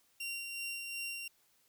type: tone with tremolo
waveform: sawtooth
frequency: 2760 Hz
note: F7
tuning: 21 cents flat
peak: -34 dBFS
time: 0.2-1.28 s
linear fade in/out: 5 ms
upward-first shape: sine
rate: 2.7 Hz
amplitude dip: 35%
effects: white hiss -71 dBFS RMS until 1.68 s